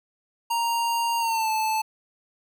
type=tone with pitch glide; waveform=square; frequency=932.3 to 874.9 Hz; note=A#5 to A5; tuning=0 to -10 cents; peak=-23 dBFS; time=0.5-1.82 s; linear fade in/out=10 ms; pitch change=-110 cents; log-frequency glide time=1.18-1.5 s; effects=none